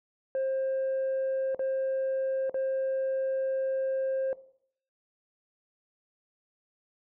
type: tone with dropouts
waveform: sine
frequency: 531 Hz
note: C5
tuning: 25 cents sharp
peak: -24 dBFS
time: 0.35-4.33 s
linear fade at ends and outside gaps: 1 ms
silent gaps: 1.547-1.593 / 2.496-2.543 s
effects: noise-tail reverb RT60 0.6 s tail -18 dB re dry + tanh soft clip ceiling -25 dBFS